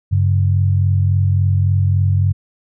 sine tone pair together, 96.4 / 139.96 Hz, G2 / C#3, -28 / +17 cents, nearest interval tritone, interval 645 cents, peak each -12 / -19 dBFS, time 0.11-2.33 s, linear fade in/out 20 ms, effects none

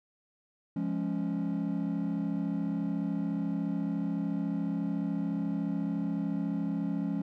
triangle chord, Db major, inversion first, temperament equal with one note detuned, 173.71 / 207.7 / 277.2 Hz, F3 / Ab3 / Db4, -9 / 0 / 0 cents, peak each -31 dBFS, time 0.76-7.22 s, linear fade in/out 5 ms, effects tanh soft clip ceiling -21 dBFS

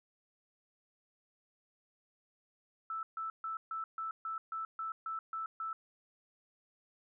sine tone bursts, 1318.5 Hz, E6, in tune, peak -36 dBFS, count 11, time 2.9-5.73 s, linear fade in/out 2 ms, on 130 ms, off 140 ms, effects none

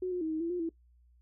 sine tone with pitch steps, 367.5 / 359 / 317.9 / 314.8 / 335.6 / 355.9 / 329.8 Hz, F#4 / F4 / D#4 / D#4 / E4 / F4 / E4, -12 / +48 / +37 / +20 / +31 / +33 / +1 cents, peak -30 dBFS, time 0.02-0.692 s, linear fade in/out 5 ms, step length 96 ms, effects noise-tail reverb RT60 0.1 s tail -19 dB re dry + added 60 Hz sine -60 dBFS peak until 1.21 s

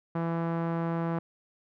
sawtooth tone with low-pass filter, 166.8 Hz, E3, 21 cents sharp, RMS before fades -30 dBFS, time 0.15-1.19 s, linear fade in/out 5 ms, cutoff 1200 Hz, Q 1.3, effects none

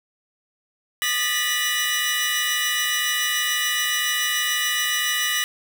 sawtooth tone cluster, 1219 / 1751 / 1819 / 1961 / 2945 Hz, D#6 / A6 / A#6 / B6 / F#7, -36 / -9 / -43 / -13 / -9 cents, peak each -28 / -29 / -30 / -21 / -21 dBFS, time 1.02-5.44 s, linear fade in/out 0 ms, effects none

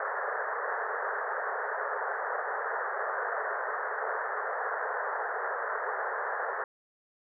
white band-pass noise, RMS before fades -33 dBFS, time 0-6.64 s, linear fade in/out 2 ms, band 410 to 1800 Hz, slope 96 dB/octave, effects none

